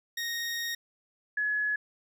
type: tone pair in turn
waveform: 20% pulse / sine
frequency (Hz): 1864.7 / 1695.3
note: A#6 / G#6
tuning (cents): 0 / +35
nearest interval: major second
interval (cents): 165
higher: first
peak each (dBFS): -26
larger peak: neither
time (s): 0.17-0.75 / 1.37-1.76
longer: first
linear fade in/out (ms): 5
effects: none